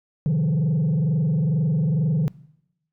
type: tone with frequency modulation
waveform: sine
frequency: 155.56 Hz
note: D#3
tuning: in tune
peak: -15 dBFS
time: 0.26-2.28 s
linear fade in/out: 0 ms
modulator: 22.2 Hz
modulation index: 0.9
effects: noise-tail reverb RT60 0.8 s tail -22 dB re dry + tanh soft clip ceiling -17 dBFS